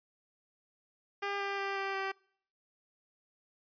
10% pulse tone with pitch steps, 401.2 / 397.7 / 394.3 / 390.9 / 387.5 Hz, G4 / G4 / G4 / G4 / G4, +40 / +25 / +10 / -5 / -20 cents, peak -25 dBFS, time 1.22-2.12 s, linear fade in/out 10 ms, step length 180 ms, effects noise-tail reverb RT60 0.6 s tail -25 dB re dry + resampled to 11025 Hz

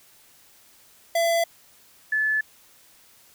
square / sine tone pair in turn, 673 / 1731.5 Hz, E5 / A6, +36 / -28 cents, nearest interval octave + major third, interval 1636 cents, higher second, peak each -20 dBFS, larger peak neither, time 1.15-1.44 / 2.12-2.41 s, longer neither, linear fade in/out 5 ms, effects white hiss -55 dBFS RMS until 3.34 s

